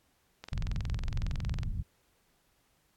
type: click train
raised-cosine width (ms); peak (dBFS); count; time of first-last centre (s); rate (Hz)
0.2; -24; 27; 0.44-1.633; 21.8
type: low-pass noise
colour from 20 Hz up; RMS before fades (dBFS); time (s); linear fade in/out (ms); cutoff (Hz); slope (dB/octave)
pink; -33; 0.52-1.83; 10; 150; 24
effects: pink hiss -71 dBFS RMS until 2.96 s + AAC 64 kbps

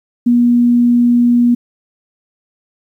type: tone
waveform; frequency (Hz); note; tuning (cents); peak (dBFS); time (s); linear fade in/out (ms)
sine; 240.6; B3; -45; -7; 0.26-1.55; 10
effects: 8-bit

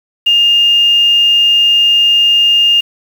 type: tone with quantisation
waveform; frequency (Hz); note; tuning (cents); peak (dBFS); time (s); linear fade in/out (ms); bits
sine; 2820; F7; +16; -6; 0.26-2.81; 10; 5
effects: none

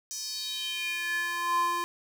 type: tone with high-pass filter sweep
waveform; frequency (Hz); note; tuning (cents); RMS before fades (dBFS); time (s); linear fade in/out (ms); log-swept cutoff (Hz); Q
square; 346; F4; -16; -31; 0.11-1.84; 0; 6100 to 750; 4.6
effects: none

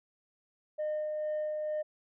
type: tone with tremolo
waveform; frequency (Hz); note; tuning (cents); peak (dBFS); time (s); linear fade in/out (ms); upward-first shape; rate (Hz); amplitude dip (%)
sine; 610; D#5; -34; -28; 0.78-1.83; 20; sine; 2.2; 30
effects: tanh soft clip ceiling -29 dBFS

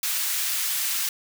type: high-pass noise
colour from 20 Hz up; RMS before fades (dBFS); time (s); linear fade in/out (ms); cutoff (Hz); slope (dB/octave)
white; -26; 0.03-1.09; 2; 1500; 12
effects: none

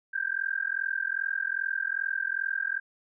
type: tone with amplitude modulation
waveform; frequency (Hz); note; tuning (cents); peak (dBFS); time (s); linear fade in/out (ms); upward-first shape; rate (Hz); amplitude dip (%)
sine; 1586; G6; +20; -23; 0.13-2.8; 20; sine; 42.5; 100
effects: none

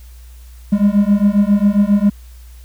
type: beating tone pair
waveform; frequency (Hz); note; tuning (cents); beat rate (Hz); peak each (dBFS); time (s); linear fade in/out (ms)
triangle; 200 / 207.4; G3 / G#3; +35 / -2; 7.4; -11; 0.72-2.1; 10
effects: added 60 Hz sine -35 dBFS peak until 2.64 s + white hiss -50 dBFS RMS until 2.64 s

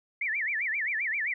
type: tone with vibrato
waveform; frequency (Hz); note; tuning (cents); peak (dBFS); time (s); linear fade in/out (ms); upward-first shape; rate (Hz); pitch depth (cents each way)
sine; 2025; B6; +43; -27; 0.21-1.34; 5; sine; 7.6; 280
effects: none

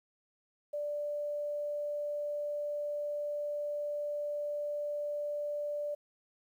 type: tone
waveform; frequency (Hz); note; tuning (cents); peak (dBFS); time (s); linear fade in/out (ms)
sine; 587.3; D5; 0; -33; 0.73-5.95; 10
effects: 11-bit

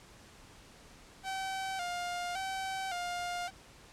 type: tone with vibrato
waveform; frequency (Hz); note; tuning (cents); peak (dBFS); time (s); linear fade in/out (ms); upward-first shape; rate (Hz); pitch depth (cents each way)
sawtooth; 736; F#5; -9; -31; 1.23-3.51; 50; square; 0.89; 72
effects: pink hiss -56 dBFS RMS until 3.92 s + low-pass 9000 Hz 12 dB/octave

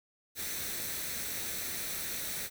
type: noise with comb filter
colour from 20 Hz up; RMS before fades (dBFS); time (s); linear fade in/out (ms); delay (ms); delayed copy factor
white; -37; 0.35-2.5; 50; 0.5; +0.5
effects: none

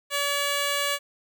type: tone with notch filter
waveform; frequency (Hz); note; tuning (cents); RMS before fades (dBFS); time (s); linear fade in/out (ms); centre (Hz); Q
5% pulse; 570; C#5; +48; -26; 0.1-0.99; 50; 5300; 1.4
effects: none

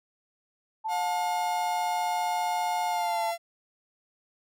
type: tone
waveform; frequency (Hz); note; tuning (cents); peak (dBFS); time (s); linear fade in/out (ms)
sine; 880; A5; 0; -28; 0.84-3.32; 20
type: tone with pitch glide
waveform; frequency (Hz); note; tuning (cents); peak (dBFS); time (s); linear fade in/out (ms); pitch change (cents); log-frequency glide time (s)
45% pulse; 715 to 681.1; F5 to F5; +41 to -44; -29; 0.88-3.38; 50; -85; 2.88-3.25
effects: none

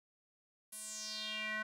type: tone with band-pass filter sweep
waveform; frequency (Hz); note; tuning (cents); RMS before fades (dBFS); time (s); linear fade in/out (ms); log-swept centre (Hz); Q
square; 215.1; A3; -39; -42; 0.72-1.63; 10; 11000 to 1600; 4.1
effects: none

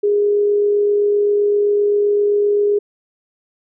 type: tone with amplitude modulation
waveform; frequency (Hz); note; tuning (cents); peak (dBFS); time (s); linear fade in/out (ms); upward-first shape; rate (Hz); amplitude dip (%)
sine; 411.2; G#4; -17; -11; 0.03-2.79; 10; sine; 47.7; 25
effects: none

